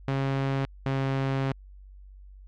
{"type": "tone pair in turn", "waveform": "sawtooth", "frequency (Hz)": [136, 134.98], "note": ["C#3", "C#3"], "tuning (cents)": [-33, -46], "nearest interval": "unison", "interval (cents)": 13, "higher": "first", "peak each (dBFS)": -21, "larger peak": "neither", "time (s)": [[0.08, 0.65], [0.86, 1.52]], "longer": "second", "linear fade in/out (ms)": 0, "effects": ["added 48 Hz sine -45 dBFS peak until 2.47 s", "low-pass 3000 Hz 12 dB/octave"]}